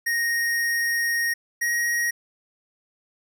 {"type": "tone pair in turn", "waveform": "square", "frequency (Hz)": [1864.7, 1888.5], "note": ["A#6", "A#6"], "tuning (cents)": [0, 22], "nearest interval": "unison", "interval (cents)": 22, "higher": "second", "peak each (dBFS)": -22, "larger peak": "neither", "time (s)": [[0.06, 1.34], [1.61, 2.11]], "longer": "first", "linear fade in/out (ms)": 10, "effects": []}